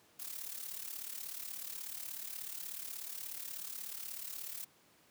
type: noise with amplitude modulation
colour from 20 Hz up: blue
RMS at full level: -41 dBFS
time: 0.19-4.65 s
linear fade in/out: 10 ms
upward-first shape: sine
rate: 36.5 Hz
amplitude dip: 70%
effects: pink hiss -66 dBFS RMS until 5.1 s + high-pass 150 Hz 12 dB/octave